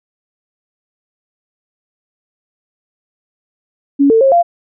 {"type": "tone with pitch steps", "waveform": "sine", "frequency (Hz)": [280.6, 449.2, 539, 690], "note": ["C#4", "A4", "C#5", "F5"], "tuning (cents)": [21, 36, -49, -21], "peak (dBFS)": -6, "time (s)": [3.99, 4.43], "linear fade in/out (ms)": 20, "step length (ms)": 110, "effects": []}